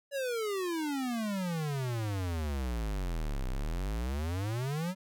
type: exponential two-way sweep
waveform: square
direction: down then up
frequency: 574 to 30.87 to 192.4 Hz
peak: -32 dBFS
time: 0.11-4.95 s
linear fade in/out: 50 ms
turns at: 3.49 s
effects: none